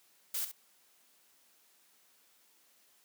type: noise with echo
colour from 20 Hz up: blue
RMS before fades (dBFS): -35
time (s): 0.34-0.45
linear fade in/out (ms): 5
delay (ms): 67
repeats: 1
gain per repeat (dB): -10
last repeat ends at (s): 0.517
effects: white hiss -67 dBFS RMS until 3.04 s + high-pass 200 Hz 12 dB/octave